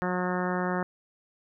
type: harmonic tone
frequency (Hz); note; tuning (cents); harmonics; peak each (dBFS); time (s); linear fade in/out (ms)
181; F#3; -38; 1 / 2 / 3 / 4 / 5 / 6 / 7 / 8 / 9 / 10; -30 / -33 / -35 / -36 / -37 / -38 / -38 / -39 / -40 / -40; 0.02-0.83; 0
effects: none